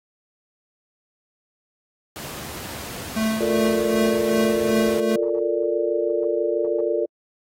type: noise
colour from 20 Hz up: pink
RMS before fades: -34 dBFS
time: 2.16-5 s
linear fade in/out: 0 ms
type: tone with tremolo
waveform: square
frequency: 220 Hz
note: A3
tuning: in tune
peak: -19 dBFS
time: 3.16-5.16 s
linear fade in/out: 5 ms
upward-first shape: triangle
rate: 2.6 Hz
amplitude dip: 75%
type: chord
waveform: sine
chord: Bb major seventh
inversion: second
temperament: equal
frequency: 349.2 / 440 / 466.2 / 587.3 Hz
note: F4 / A4 / Bb4 / D5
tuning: 0 / 0 / 0 / 0 cents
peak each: -25 dBFS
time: 3.4-7.06 s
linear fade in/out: 10 ms
effects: high-pass 80 Hz 12 dB/octave + AAC 48 kbps